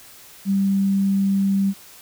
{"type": "tone", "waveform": "sine", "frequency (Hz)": 196, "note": "G3", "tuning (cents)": 0, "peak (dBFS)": -16, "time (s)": [0.45, 1.74], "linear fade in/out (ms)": 50, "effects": ["white hiss -45 dBFS RMS until 2.01 s"]}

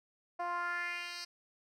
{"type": "tone with band-pass filter sweep", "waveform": "10% pulse", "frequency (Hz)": 349.2, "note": "F4", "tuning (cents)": 0, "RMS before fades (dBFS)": -38, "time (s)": [0.39, 1.25], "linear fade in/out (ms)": 10, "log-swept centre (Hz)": [760, 4700], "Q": 2.8, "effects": []}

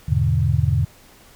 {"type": "chord", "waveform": "sine", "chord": "E dominant seventh", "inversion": "none", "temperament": "equal", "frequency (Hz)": [82.41, 103.83, 123.47, 146.83], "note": ["E2", "G#2", "B2", "D3"], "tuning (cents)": [0, 0, 0, 0], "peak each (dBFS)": -21, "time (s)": [0.08, 0.85], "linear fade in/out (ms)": 10, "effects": ["pink hiss -49 dBFS RMS until 1.35 s"]}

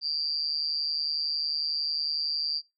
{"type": "tone with amplitude modulation", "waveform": "sine", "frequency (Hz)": 4721, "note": "D8", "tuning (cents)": 8, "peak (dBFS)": -23, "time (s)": [0.01, 2.62], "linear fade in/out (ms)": 50, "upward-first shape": "sine", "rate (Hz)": 151, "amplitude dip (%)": 90, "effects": ["noise-tail reverb RT60 0.2 s tail -19 dB re dry"]}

